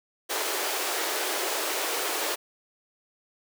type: high-pass noise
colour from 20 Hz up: pink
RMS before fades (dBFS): -29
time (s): 0.29-2.36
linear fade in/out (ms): 20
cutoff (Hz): 340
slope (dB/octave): 48
effects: none